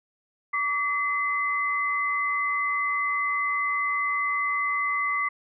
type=tone pair together; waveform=sine; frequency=1145 / 2040 Hz; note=D6 / C7; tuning=-44 / -44 cents; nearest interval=minor seventh; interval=1000 cents; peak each=-26 dBFS; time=0.53-5.29 s; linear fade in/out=10 ms; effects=none